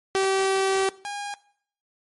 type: tone pair in turn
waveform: sawtooth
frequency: 385.6 / 814.5 Hz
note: G4 / G#5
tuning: -28 / -34 cents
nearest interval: octave + minor second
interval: 1294 cents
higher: second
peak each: -16 / -26 dBFS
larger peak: first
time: 0.15-0.89 / 1.05-1.34 s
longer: first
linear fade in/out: 0 ms
effects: noise-tail reverb RT60 0.6 s tail -20 dB re dry + MP3 48 kbps